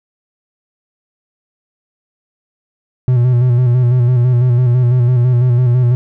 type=tone with vibrato; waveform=triangle; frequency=123.47 Hz; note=B2; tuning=in tune; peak=-6 dBFS; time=3.08-5.95 s; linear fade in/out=0 ms; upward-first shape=square; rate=6 Hz; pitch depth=44 cents each way; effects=none